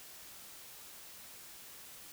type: silence
effects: white hiss -52 dBFS RMS until 2.12 s